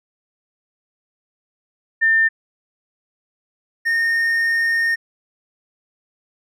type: tone pair in turn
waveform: sine / triangle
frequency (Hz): 1800 / 1835.7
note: A6 / A#6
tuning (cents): +39 / -27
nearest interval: unison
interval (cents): 34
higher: second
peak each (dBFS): -12 / -14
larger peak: first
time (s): 2.01-2.29 / 3.85-4.96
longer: second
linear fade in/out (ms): 20
effects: none